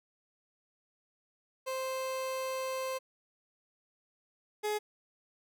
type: tone pair in turn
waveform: 30% pulse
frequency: 523.3 / 421.4 Hz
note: C5 / G#4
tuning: 0 / +25 cents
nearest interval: major third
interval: 375 cents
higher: first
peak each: -31 / -28 dBFS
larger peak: second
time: 1.66-2.99 / 4.63-4.79 s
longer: first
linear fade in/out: 20 ms
effects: none